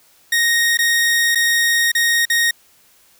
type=tone with dropouts; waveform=sawtooth; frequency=1864.7 Hz; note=A#6; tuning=in tune; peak=-10 dBFS; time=0.32-2.51 s; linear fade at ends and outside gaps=5 ms; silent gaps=0.773-0.788 / 1.349-1.355 / 1.918-1.95 / 2.254-2.299 s; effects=white hiss -53 dBFS RMS until 3.19 s